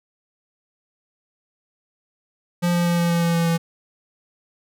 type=tone with pitch steps; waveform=square; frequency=174.61 / 173.5 / 172.41 / 171.31 / 170.23 / 169.15 / 168.08 / 167.01 Hz; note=F3 / F3 / F3 / F3 / F3 / E3 / E3 / E3; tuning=0 / -11 / -22 / -33 / -44 / +45 / +34 / +23 cents; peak=-18 dBFS; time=2.62-3.58 s; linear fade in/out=20 ms; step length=120 ms; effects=none